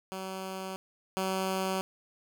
10% pulse tone pair in turn, 189.6 / 189.6 Hz, F#3 / F#3, +43 / +43 cents, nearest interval unison, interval 0 cents, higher neither, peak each -28 / -21 dBFS, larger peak second, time 0.12-0.76 / 1.17-1.81 s, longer neither, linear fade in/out 0 ms, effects none

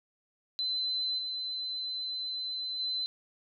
sine tone with level steps, 4046 Hz, B7, 41 cents sharp, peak -29 / -33 / -30 dBFS, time 0.59-3.06 s, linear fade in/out 0 ms, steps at 1.18 / 2.79 s, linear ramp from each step 10 ms, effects none

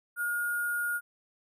sine tone with sample-and-hold, 1429 Hz, F6, 39 cents sharp, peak -28 dBFS, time 0.16-1.01 s, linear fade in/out 50 ms, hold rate 11025 Hz, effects none

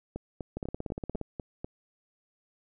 two click trains, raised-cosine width 2 ms, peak -21 / -22 dBFS, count 12 / 7, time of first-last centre 0.57-1.213 / 0.16-1.645 s, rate 17.1 / 4.04 Hz, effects none

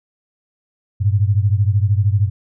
sine beating tone pair, 98 / 111 Hz, G2 / A2, 0 / +16 cents, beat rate 13 Hz, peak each -14 / -17 dBFS, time 1-2.3 s, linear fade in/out 20 ms, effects none

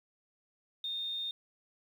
sine tone, 3657 Hz, A#7, 34 cents flat, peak -34 dBFS, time 0.84-1.31 s, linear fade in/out 2 ms, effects 10-bit

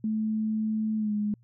sine tone with pitch glide, 217.5 to 208.8 Hz, A3 to G#3, -20 to +10 cents, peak -25 dBFS, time 0.04-1.34 s, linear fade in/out 2 ms, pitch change -70 cents, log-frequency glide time 0.97-1.13 s, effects added 118 Hz sine -56 dBFS peak until 1.43 s

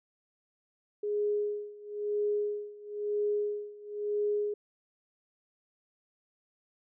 sine tone with tremolo, 415.3 Hz, G#4, in tune, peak -26 dBFS, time 1.03-4.54 s, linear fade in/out 5 ms, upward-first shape sine, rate 1 Hz, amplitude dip 90%, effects none

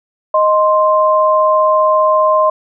sine tone pair together, 622.3 / 1047.5 Hz, D#5 / C6, 0 / +2 cents, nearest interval major sixth, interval 902 cents, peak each -11 dBFS, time 0.34-2.5 s, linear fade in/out 5 ms, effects none

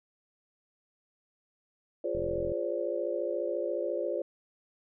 sine chord, D half-diminished seventh, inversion first, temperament equal with one note detuned, 349.2 / 415.3 / 523.3 / 577.6 Hz, F4 / Ab4 / C5 / D5, 0 / 0 / 0 / -29 cents, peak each -35 / -37 / -34 / -34 dBFS, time 2.04-4.22 s, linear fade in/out 5 ms
click train, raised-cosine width 5 ms, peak -29 dBFS, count 17, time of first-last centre 2.15-2.519 s, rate 43.4 Hz
effects none

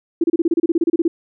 sine tone bursts, 334.7 Hz, E4, 26 cents sharp, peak -12 dBFS, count 15, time 0.21-1.08 s, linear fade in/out 5 ms, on 30 ms, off 30 ms, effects none

